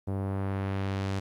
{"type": "tone with low-pass filter sweep", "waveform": "sawtooth", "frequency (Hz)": 97.3, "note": "G2", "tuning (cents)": -12, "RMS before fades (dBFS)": -31, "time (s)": [0.07, 1.2], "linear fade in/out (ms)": 10, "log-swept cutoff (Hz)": [660, 7000], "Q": 0.79, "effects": ["11-bit"]}